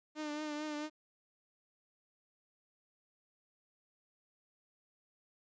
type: tone with vibrato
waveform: sawtooth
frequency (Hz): 301.4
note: D4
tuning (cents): +45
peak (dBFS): -34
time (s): 0.15-0.9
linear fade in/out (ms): 50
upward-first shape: triangle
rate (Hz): 4.5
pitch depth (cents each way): 44
effects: resampled to 16000 Hz + 12-bit